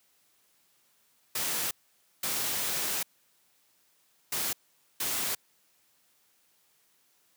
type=noise bursts at uneven times; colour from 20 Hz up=white; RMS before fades=-31 dBFS; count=4; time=1.35-1.71 / 2.23-3.03 / 4.32-4.53 / 5-5.35 s; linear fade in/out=5 ms; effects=white hiss -68 dBFS RMS until 7.36 s + high-pass 100 Hz 12 dB/octave